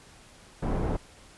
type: low-pass noise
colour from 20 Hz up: pink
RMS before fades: -28 dBFS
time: 0.62-0.97 s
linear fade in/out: 10 ms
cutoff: 750 Hz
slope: 12 dB/octave
effects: pink hiss -53 dBFS RMS until 1.37 s + resampled to 24000 Hz